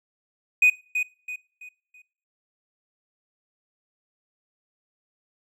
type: tone with echo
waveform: triangle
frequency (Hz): 2489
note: D#7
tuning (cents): 0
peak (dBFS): -11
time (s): 0.62-0.7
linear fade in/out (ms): 5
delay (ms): 330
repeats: 4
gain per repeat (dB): -9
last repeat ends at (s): 2.02
effects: noise-tail reverb RT60 0.5 s tail -23 dB re dry + tanh soft clip ceiling -8 dBFS